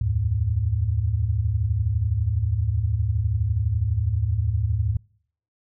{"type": "tone cluster", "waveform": "sine", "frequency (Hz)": [75.4, 87.7, 107.1], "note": ["D2", "F2", "A2"], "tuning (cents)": [46, 8, -46], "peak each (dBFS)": [-25, -27, -22], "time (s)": [0.01, 4.97], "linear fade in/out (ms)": 5, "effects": ["noise-tail reverb RT60 0.6 s tail -26 dB re dry"]}